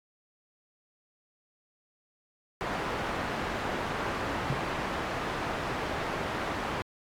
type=low-pass noise; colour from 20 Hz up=white; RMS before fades=-33 dBFS; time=2.61-6.82 s; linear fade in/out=0 ms; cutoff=1300 Hz; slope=12 dB/octave
type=tone with exponential decay; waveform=sine; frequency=134.1 Hz; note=C3; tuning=43 cents sharp; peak=-23 dBFS; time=4.5-4.62 s; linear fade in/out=2 ms; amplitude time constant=25 ms
effects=AAC 64 kbps